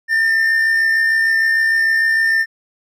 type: tone with amplitude modulation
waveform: triangle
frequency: 1801 Hz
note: A6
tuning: 40 cents sharp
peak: -9 dBFS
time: 0.08-2.46 s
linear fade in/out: 50 ms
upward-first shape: sine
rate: 66.6 Hz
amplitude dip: 35%
effects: none